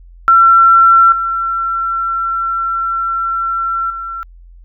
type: tone with level steps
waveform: sine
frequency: 1353 Hz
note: E6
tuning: 45 cents sharp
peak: -4 / -14 / -21 dBFS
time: 0.28-4.23 s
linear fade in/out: 0 ms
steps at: 1.12 / 3.9 s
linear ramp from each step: 2 ms
effects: added 43 Hz sine -36 dBFS peak until 4.64 s